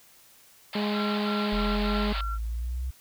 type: band-pass noise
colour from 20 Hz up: white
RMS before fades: -36 dBFS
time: 0.73-2.21 s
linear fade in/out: 2 ms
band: 570 to 4600 Hz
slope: 96 dB/octave
type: harmonic tone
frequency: 208.2 Hz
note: G#3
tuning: 5 cents sharp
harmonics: 1 / 2 / 3 / 4 / 5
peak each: -27 / -33 / -37 / -39 / -41 dBFS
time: 0.75-2.13 s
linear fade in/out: 5 ms
type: tone bursts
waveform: sine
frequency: 1364 Hz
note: F6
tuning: 41 cents flat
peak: -33 dBFS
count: 5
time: 0.93-2.386 s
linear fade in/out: 50 ms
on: 260 ms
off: 39 ms
type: exponential sweep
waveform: sine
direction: up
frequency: 41 to 65.4 Hz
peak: -28 dBFS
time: 1.52-2.91 s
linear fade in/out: 10 ms
effects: white hiss -56 dBFS RMS until 3 s